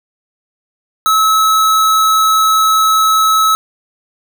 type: tone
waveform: square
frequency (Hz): 1295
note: E6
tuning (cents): -31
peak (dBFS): -9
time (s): 1.06-3.55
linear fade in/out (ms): 0
effects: none